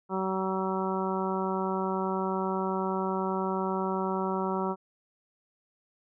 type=harmonic tone; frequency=189.6 Hz; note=F#3; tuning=43 cents sharp; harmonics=1 / 2 / 3 / 4 / 5 / 6 / 7; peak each=-32 / -32 / -38 / -37 / -34 / -39 / -38 dBFS; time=0.09-4.76 s; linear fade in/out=50 ms; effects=none